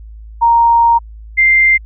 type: tone pair in turn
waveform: sine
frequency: 932.3 / 2093 Hz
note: A#5 / C7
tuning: 0 / 0 cents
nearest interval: octave + major second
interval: 1400 cents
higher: second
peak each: -6 dBFS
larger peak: neither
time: 0.41-0.99 / 1.37-1.78 s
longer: first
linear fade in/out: 20 ms
effects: added 54 Hz sine -30 dBFS peak until 1.85 s